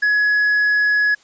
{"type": "tone with tanh clipping", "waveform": "triangle", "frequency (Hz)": 1685, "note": "G#6", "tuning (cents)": 25, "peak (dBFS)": -14, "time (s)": [0.02, 1.15], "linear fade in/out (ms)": 10, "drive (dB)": 7, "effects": ["white hiss -52 dBFS RMS until 1.23 s", "resampled to 16000 Hz"]}